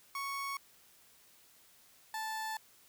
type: tone pair in turn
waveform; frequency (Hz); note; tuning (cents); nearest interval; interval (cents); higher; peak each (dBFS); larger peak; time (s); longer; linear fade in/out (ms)
30% pulse; 1108.7 / 878.4; C#6 / A5; 0 / -3; major third; 403; first; -34 / -34; neither; 0.15-0.57 / 2.14-2.57; second; 2
effects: white hiss -63 dBFS RMS until 2.88 s